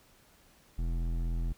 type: tone with hard clipping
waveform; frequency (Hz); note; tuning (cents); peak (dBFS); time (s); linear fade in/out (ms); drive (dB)
sine; 42; E1; +33; -31; 0.78-1.53; 10; 12
effects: pink hiss -62 dBFS RMS until 1.57 s